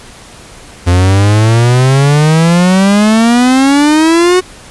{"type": "exponential sweep", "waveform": "45% pulse", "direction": "up", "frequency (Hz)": [86.7, 371.3], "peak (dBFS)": -5, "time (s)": [0.86, 4.41], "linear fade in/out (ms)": 20, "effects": ["pink hiss -34 dBFS RMS until 4.7 s", "resampled to 24000 Hz"]}